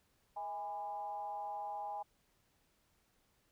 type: tone with frequency modulation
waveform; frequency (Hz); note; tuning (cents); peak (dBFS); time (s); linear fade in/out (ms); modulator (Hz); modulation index
sine; 821; G#5; -20; -39; 0.36-2.03; 10; 182; 0.61
effects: pink hiss -75 dBFS RMS until 3.51 s